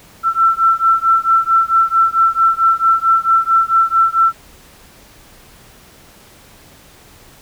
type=beating tone pair; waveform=sine; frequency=1338 / 1342.5 Hz; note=E6 / E6; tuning=+25 / +31 cents; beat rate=4.5 Hz; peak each=-13 dBFS; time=0.23-4.33 s; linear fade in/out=50 ms; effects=pink hiss -44 dBFS RMS until 7.41 s